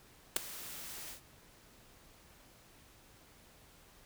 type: noise with ADSR envelope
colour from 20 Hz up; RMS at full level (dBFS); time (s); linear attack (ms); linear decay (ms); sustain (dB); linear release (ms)
white; -26; 0.36-1.21; 4; 8; -20; 110
effects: pink hiss -61 dBFS RMS until 4.05 s